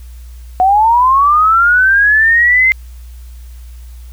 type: linear sweep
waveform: sine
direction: up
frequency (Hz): 727 to 2093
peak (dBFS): -6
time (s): 0.6-2.72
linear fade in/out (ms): 0
effects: added 60 Hz sine -29 dBFS peak until 4.12 s + white hiss -48 dBFS RMS until 4.12 s